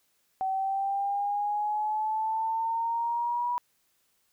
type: exponential sweep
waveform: sine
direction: up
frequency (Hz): 760 to 975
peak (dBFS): -26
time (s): 0.41-3.58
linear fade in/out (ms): 0
effects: white hiss -71 dBFS RMS until 4.32 s